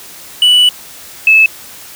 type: tone pair in turn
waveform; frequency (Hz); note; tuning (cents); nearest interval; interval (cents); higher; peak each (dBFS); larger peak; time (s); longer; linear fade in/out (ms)
triangle / sine; 2960 / 2608; F#7 / E7; 0 / -19; major second; 219; first; -3; neither; 0.42-0.69 / 1.27-1.46; first; 2
effects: white hiss -33 dBFS RMS until 1.95 s